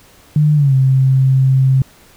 sine tone with pitch glide, 150.6 to 132.63 Hz, D3 to C3, +44 to +24 cents, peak -8 dBFS, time 0.36-1.82 s, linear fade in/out 2 ms, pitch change -220 cents, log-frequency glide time 0.55-0.74 s, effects pink hiss -46 dBFS RMS until 2.16 s

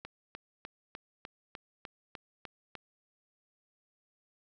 click train, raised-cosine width 0.3 ms, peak -26 dBFS, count 10, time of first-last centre 0.05-2.753 s, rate 3.33 Hz, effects none

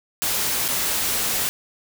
white noise with dropouts, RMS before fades -23 dBFS, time 0.22-1.49 s, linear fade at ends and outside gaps 0 ms, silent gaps 0.68-0.686 s, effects none

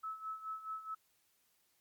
sine tone with tremolo, 1300 Hz, E6, 24 cents flat, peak -38 dBFS, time 0.03-0.95 s, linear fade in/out 10 ms, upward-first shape sine, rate 4.7 Hz, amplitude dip 75%, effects white hiss -75 dBFS RMS until 1.8 s + Opus 48 kbps

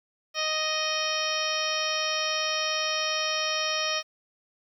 harmonic tone with a mistuned harmonic, 622.3 Hz, D#5, in tune, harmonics 1 / 2 / 3 / 4 / 5 / 6 / 7 / 8 / 9, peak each -33 / -33 / -35 / -33 / -33 / -37 / -39 / -36 / -33 dBFS, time 0.34-4.03 s, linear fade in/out 50 ms, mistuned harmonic 8, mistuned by +56 cents, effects 10-bit

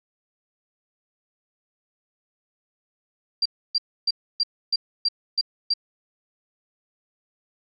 sine tone bursts, 4731 Hz, D8, 12 cents sharp, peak -18 dBFS, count 8, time 3.42-5.738 s, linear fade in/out 5 ms, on 36 ms, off 290 ms, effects none

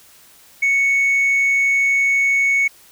sine tone, 2217 Hz, C#7, in tune, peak -11 dBFS, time 0.62-2.68 s, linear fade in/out 10 ms, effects tanh soft clip ceiling -12 dBFS + white hiss -48 dBFS RMS until 2.91 s

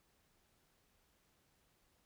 silence, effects pink hiss -75 dBFS RMS until 2.05 s

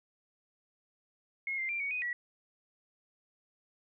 sine tone with pitch steps, 2162 / 2093 / 2368 / 2239 / 2493 / 1934 Hz, C#7 / C7 / D7 / C#7 / D#7 / B6, -44 / 0 / +14 / +17 / +3 / -37 cents, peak -32 dBFS, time 1.47-2.13 s, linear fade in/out 2 ms, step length 110 ms, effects none

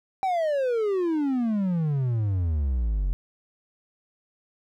triangle exponential sweep, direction down, 784 to 43.44 Hz, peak -20 dBFS, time 0.23-3.13 s, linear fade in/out 0 ms, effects none

